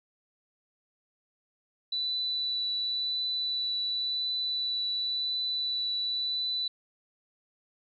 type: tone with vibrato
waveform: sine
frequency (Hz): 3969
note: B7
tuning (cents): +8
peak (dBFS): -28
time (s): 1.92-6.68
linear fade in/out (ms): 5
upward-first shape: triangle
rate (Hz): 0.93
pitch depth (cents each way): 9
effects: none